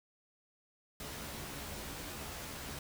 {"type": "noise with comb filter", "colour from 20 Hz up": "pink", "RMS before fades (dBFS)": -44, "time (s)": [1, 2.79], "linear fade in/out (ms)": 2, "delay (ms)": 14, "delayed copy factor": 0.6, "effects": []}